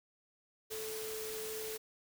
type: tone in noise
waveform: sine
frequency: 437.2 Hz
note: A4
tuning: 11 cents flat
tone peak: -41 dBFS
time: 0.7-1.78 s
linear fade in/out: 20 ms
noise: white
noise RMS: -44 dBFS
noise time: 0.7-1.78 s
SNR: 0 dB
effects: none